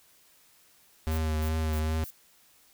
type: tone with vibrato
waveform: square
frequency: 78.6 Hz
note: D#2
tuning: 18 cents sharp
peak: -27 dBFS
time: 1.07-2.04 s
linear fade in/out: 0 ms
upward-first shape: triangle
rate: 2.5 Hz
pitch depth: 29 cents each way
type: noise bursts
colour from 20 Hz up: violet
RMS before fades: -43 dBFS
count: 4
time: 1.11-2.106 s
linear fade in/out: 5 ms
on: 69 ms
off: 240 ms
effects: white hiss -61 dBFS RMS until 2.73 s